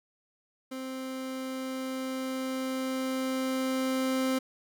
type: tone with level ramp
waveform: 30% pulse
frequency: 261.6 Hz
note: C4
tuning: in tune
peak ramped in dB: -33 to -23 dBFS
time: 0.71-4.39 s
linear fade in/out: 10 ms
effects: none